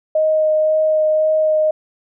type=tone with vibrato; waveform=sine; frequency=622.3 Hz; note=D#5; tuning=in tune; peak=-12 dBFS; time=0.15-1.71 s; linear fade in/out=5 ms; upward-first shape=sine; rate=1.9 Hz; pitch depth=9 cents each way; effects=none